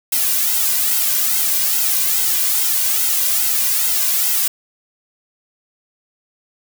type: noise with flanger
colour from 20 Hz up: blue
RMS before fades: -17 dBFS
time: 0.12-4.48 s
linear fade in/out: 5 ms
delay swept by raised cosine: 1.7 to 2.31 ms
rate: 2.4 Hz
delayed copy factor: -1
effects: none